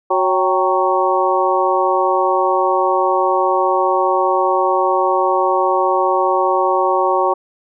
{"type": "harmonic tone with a mistuned harmonic", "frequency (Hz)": 185, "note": "F#3", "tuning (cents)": 0, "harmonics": [2, 3, 4, 5, 6], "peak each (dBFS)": [-19, -19, -19, -19, -19], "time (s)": [0.1, 7.34], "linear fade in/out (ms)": 10, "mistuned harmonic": 4, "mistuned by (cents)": 81, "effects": []}